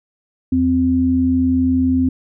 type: tone pair together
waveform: sine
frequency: 82.3 / 259.2 Hz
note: E2 / C4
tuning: -2 / -16 cents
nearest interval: octave + minor sixth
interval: 1986 cents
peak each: -21 / -13 dBFS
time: 0.52-2.09 s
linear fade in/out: 5 ms
effects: none